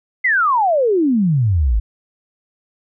sine exponential sweep, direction down, 2100 to 49 Hz, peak -12 dBFS, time 0.24-1.8 s, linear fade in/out 10 ms, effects none

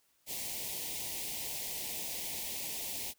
white band-stop noise, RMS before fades -39 dBFS, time 0.26-3.14 s, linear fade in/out 50 ms, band 930 to 2000 Hz, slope 48 dB/octave, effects white hiss -72 dBFS RMS until 3.18 s

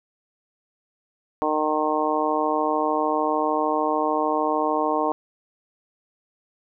harmonic tone, 153.4 Hz, D#3, 24 cents flat, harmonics 2 / 3 / 4 / 5 / 6 / 7, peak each -27 / -27 / -27 / -27 / -27 / -27 dBFS, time 1.42-5.12 s, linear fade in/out 0 ms, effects none

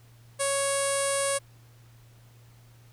sawtooth tone with low-pass filter, 554.4 Hz, C#5, in tune, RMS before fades -27 dBFS, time 0.39-1.39 s, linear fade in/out 20 ms, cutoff 9200 Hz, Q 8.9, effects added 117 Hz sine -52 dBFS peak until 2.92 s + pink hiss -61 dBFS RMS until 2.92 s

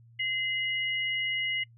sine tone pair together, 2059 / 2899 Hz, C7 / F#7, -28 / -36 cents, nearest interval tritone, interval 592 cents, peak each -29 / -32 dBFS, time 0.19-1.64 s, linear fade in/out 10 ms, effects noise-tail reverb RT60 0.1 s tail -26 dB re dry + added 116 Hz sine -53 dBFS peak until 1.77 s

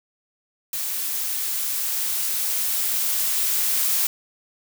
blue noise with level ramp, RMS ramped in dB -27 to -21 dBFS, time 0.73-4.07 s, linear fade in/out 2 ms, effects none

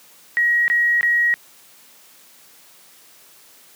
sine tone bursts, 1900 Hz, A#6, 33 cents sharp, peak -14 dBFS, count 3, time 0.37-1.34 s, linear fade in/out 0 ms, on 310 ms, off 20 ms, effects white hiss -49 dBFS RMS until 3.75 s + high-pass 150 Hz 12 dB/octave

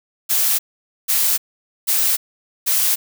blue noise bursts, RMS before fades -17 dBFS, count 4, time 0.29-2.96 s, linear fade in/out 20 ms, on 300 ms, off 490 ms, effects none

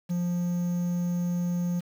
triangle tone with quantisation, 175.5 Hz, F3, 9 cents sharp, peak -23 dBFS, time 0.09-1.81 s, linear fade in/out 20 ms, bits 8, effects none

